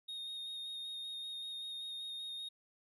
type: tone with vibrato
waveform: triangle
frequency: 3708 Hz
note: A#7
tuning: 10 cents flat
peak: -40 dBFS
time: 0.08-2.49 s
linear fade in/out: 10 ms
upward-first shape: square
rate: 5.2 Hz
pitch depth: 11 cents each way
effects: none